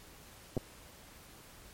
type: clicks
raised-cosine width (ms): 2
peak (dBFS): -20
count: 2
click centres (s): 0.568 / 0.576
effects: pink hiss -55 dBFS RMS until 1.73 s + MP3 64 kbps